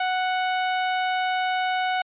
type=tone; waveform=sawtooth; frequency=740 Hz; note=F#5; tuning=in tune; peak=-18 dBFS; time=0-2.02 s; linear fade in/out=5 ms; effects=resampled to 8000 Hz